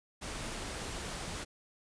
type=noise; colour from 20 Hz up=pink; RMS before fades=-40 dBFS; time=0.21-1.45 s; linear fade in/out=20 ms; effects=resampled to 22050 Hz